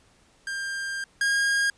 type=tone pair in turn; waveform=45% pulse; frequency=1595 / 1624.8 Hz; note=G6 / G#6; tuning=+30 / -38 cents; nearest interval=unison; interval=32 cents; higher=second; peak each=-29 / -21 dBFS; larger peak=second; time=0.47-1.04 / 1.21-1.7 s; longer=first; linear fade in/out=2 ms; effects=pink hiss -60 dBFS RMS until 1.77 s + resampled to 22050 Hz